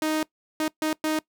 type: tone bursts at uneven times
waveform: sawtooth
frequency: 311.1 Hz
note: D#4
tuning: in tune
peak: -19 dBFS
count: 4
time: 0.02-0.23 / 0.6-0.68 / 0.82-0.93 / 1.04-1.19 s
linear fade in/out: 2 ms
effects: noise-tail reverb RT60 0.1 s tail -21 dB re dry